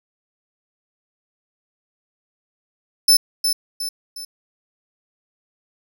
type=tone with echo; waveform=sawtooth; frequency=5274 Hz; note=E8; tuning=in tune; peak=-7 dBFS; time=3.08-3.17 s; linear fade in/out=5 ms; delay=360 ms; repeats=3; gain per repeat=-7 dB; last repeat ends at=4.25 s; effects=none